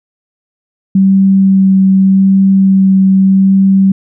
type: tone with vibrato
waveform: sine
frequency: 192.4 Hz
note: G3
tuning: 32 cents flat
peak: -4 dBFS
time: 0.95-3.92 s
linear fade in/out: 5 ms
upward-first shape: sine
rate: 0.84 Hz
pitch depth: 10 cents each way
effects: none

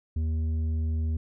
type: tone with tanh clipping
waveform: triangle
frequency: 79.5 Hz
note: D#2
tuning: 38 cents sharp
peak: -26 dBFS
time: 0.16-1.17 s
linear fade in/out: 5 ms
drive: 11 dB
effects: none

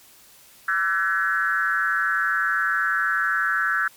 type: tone with frequency modulation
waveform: sine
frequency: 1520 Hz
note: F#6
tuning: 46 cents sharp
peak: -19 dBFS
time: 0.68-3.88 s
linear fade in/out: 5 ms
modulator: 176 Hz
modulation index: 1.3
effects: white hiss -51 dBFS RMS until 3.96 s + MP3 96 kbps

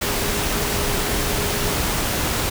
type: tone in noise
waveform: sine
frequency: 410 Hz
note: G#4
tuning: 22 cents flat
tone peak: -30 dBFS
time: 0.05-1.75 s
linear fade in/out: 10 ms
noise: pink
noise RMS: -22 dBFS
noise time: 0.01-2.5 s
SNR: -11 dB
effects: none

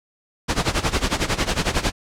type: noise with tremolo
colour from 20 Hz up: pink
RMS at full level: -18 dBFS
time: 0.48-1.92 s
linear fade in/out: 20 ms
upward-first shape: sine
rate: 11 Hz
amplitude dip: 85%
effects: low-pass 7000 Hz 12 dB/octave

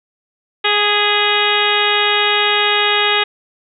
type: harmonic tone with a mistuned harmonic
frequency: 415.3 Hz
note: G#4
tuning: in tune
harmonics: 1 / 2 / 3 / 4 / 5 / 6 / 7 / 8 / 9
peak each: -21 / -21 / -21 / -21 / -21 / -21 / -21 / -21 / -21 dBFS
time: 0.64-3.24 s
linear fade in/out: 10 ms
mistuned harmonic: 5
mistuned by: -22 cents
effects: none

